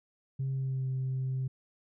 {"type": "tone with pitch glide", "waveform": "sine", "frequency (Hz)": [134.2, 130.91], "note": ["C3", "C3"], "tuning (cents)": [44, 1], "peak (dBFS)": -28, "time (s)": [0.39, 1.48], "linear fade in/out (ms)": 10, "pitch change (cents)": -43, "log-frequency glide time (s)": [0.51, 0.88], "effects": ["tanh soft clip ceiling -27 dBFS"]}